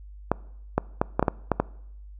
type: clicks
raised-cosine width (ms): 1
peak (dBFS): -6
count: 8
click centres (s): 0.316 / 0.78 / 1.015 / 1.195 / 1.227 / 1.282 / 1.517 / 1.6
effects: noise-tail reverb RT60 0.8 s tail -23 dB re dry + added 50 Hz sine -41 dBFS peak until 2.19 s

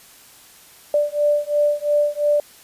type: beating tone pair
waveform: sine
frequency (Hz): 587 / 589.9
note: D5 / D5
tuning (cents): -1 / +8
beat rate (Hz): 2.9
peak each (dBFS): -19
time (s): 0.94-2.4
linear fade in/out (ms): 2
effects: white hiss -47 dBFS RMS until 2.63 s + resampled to 32000 Hz

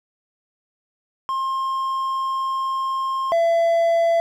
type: tone pair in turn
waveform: triangle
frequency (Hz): 1064 / 671.6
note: C6 / E5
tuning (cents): +29 / +32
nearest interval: minor sixth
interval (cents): 797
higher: first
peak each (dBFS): -19 / -13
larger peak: second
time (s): 1.29-3.32 / 3.32-4.2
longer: first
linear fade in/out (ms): 0
effects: none

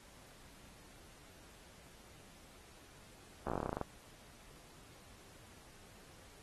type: slowing click train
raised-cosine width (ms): 1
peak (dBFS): -23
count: 14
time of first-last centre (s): 3.47-3.813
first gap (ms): 14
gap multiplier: 1.1
effects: pink hiss -60 dBFS RMS until 6.42 s + AAC 32 kbps

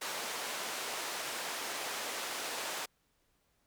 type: band-pass noise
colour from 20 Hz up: pink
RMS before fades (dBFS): -39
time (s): 0.01-2.86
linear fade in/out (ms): 10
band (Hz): 550 to 11000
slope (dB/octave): 12
effects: pink hiss -75 dBFS RMS until 3.66 s

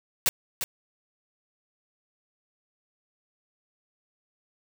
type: noise with echo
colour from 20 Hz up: white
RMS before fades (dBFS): -22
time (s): 0.26-0.29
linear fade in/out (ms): 0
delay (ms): 350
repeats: 1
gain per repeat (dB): -8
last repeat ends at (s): 0.64
effects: none

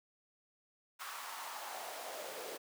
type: noise with high-pass filter sweep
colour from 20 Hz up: pink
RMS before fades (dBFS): -45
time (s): 0.99-2.58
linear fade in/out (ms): 20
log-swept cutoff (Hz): 1200 to 450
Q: 3.1
effects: none

